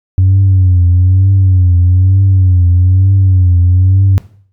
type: tone with vibrato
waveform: sine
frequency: 92.5 Hz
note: F#2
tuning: in tune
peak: -3 dBFS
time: 0.18-4.18 s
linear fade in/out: 0 ms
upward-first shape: triangle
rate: 1.1 Hz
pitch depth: 97 cents each way
effects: noise-tail reverb RT60 0.5 s tail -18 dB re dry + tanh soft clip ceiling -2 dBFS